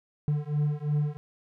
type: beating tone pair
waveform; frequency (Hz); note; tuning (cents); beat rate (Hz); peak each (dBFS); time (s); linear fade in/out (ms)
triangle; 146.83 / 149.73; D3 / D3; 0 / +34; 2.9; -26; 0.28-1.17; 0
effects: none